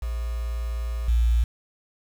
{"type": "tone with level steps", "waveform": "sine", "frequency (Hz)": 58.27, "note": "A#1", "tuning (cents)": 0, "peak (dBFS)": [-25, -16], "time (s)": [0.02, 1.44], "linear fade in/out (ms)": 5, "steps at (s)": 1.08, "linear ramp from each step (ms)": 5, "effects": ["tanh soft clip ceiling -12 dBFS", "7-bit"]}